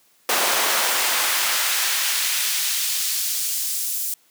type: noise with high-pass filter sweep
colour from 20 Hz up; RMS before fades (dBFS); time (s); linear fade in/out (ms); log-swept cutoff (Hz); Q
pink; -22; 0.29-4.14; 2; 530 to 8800; 0.7
effects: white hiss -59 dBFS RMS until 4.3 s + high-pass 150 Hz 12 dB/octave